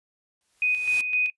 white noise with exponential growth, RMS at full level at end -35 dBFS, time 0.41-1.01 s, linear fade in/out 0 ms, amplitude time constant 130 ms
sine tone with tremolo, 2494 Hz, D#7, 3 cents sharp, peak -20 dBFS, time 0.62-1.3 s, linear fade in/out 2 ms, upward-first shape square, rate 3.9 Hz, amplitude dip 50%
effects noise-tail reverb RT60 0.1 s tail -22 dB re dry + resampled to 24000 Hz

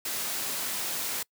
white noise, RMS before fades -32 dBFS, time 0.05-1.23 s, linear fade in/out 5 ms, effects noise-tail reverb RT60 0.1 s tail -25 dB re dry + high-pass 150 Hz 12 dB/octave

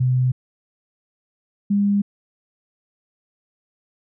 sine tone pair in turn, 127.3 / 202.1 Hz, C3 / G#3, -47 / -47 cents, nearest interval minor sixth, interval 800 cents, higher second, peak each -15 dBFS, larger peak neither, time 0-0.32 / 1.7-2.02 s, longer neither, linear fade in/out 10 ms, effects none

